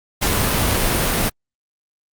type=noise; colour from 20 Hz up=pink; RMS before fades=-18 dBFS; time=0.21-1.3 s; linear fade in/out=20 ms; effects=Opus 48 kbps